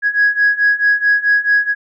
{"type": "beating tone pair", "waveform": "sine", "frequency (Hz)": [1660, 1664.6], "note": ["G#6", "G#6"], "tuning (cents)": [-1, 4], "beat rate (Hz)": 4.6, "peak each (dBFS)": [-14, -12], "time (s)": [0.02, 1.75], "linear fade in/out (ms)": 50, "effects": ["tanh soft clip ceiling -5 dBFS"]}